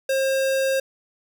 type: tone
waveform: square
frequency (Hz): 535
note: C5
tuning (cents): +38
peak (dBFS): -20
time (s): 0.09-0.8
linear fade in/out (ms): 5
effects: none